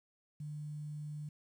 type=tone with quantisation; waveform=sine; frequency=150 Hz; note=D3; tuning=37 cents sharp; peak=-40 dBFS; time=0.4-1.29 s; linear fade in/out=5 ms; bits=11; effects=none